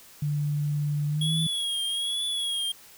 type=tone with pitch glide; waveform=sine; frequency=147 to 160.3 Hz; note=D3 to E3; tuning=+2 to -48 cents; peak=-24 dBFS; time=0.22-1.47 s; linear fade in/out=5 ms; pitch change=+150 cents; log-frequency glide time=1.08-1.34 s
type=tone with vibrato; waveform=square; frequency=3322 Hz; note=G#7; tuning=in tune; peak=-27 dBFS; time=1.21-2.72 s; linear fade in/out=5 ms; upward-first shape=triangle; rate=1.2 Hz; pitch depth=71 cents each way
effects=white hiss -51 dBFS RMS until 2.97 s